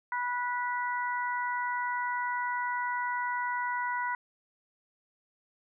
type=harmonic tone; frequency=490 Hz; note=B4; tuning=14 cents flat; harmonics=2 / 3 / 4; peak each=-31 / -35 / -37 dBFS; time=0.12-4.15 s; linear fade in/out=2 ms; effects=none